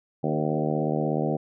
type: harmonic tone with a mistuned harmonic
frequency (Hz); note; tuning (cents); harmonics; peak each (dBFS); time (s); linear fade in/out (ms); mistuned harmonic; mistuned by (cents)
76.6; D#2; -27; 2 / 3 / 4 / 5 / 6 / 7 / 8 / 9 / 10; -28 / -30 / -31 / -32 / -33 / -33 / -34 / -35 / -35; 0.23-1.37; 10; 6; +16
effects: none